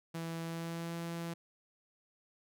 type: tone with pitch glide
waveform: sawtooth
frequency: 165.3 to 168.48 Hz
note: E3 to E3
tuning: +5 to +38 cents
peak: -34 dBFS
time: 0.14-1.34 s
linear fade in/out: 10 ms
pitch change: +33 cents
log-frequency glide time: 0.43-0.96 s
effects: none